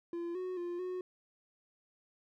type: tone with pitch steps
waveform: triangle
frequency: 342.2 / 368 / 349.3 / 365.8 Hz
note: F4 / F#4 / F4 / F#4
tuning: -35 / -9 / 0 / -20 cents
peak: -34 dBFS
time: 0.13-1.01 s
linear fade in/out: 2 ms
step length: 220 ms
effects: none